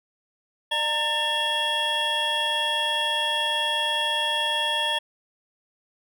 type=tone cluster; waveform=triangle; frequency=601 / 918 / 1785 / 2749 / 3323 Hz; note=D5 / A#5 / A6 / F7 / G#7; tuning=+40 / -27 / +24 / -28 / 0 cents; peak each=-31 / -27 / -28 / -31 / -23 dBFS; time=0.71-4.99 s; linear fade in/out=10 ms; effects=tanh soft clip ceiling -11 dBFS